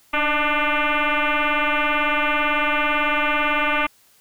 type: tone with frequency modulation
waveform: sine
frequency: 605 Hz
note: D#5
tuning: 49 cents flat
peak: -17 dBFS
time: 0.13-3.87 s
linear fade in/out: 10 ms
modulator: 298 Hz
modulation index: 7.3
effects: white hiss -56 dBFS RMS until 4.2 s